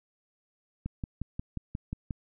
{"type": "click train", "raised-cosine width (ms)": 5, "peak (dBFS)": -21, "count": 8, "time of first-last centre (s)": [0.86, 2.108], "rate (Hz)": 5.61, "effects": []}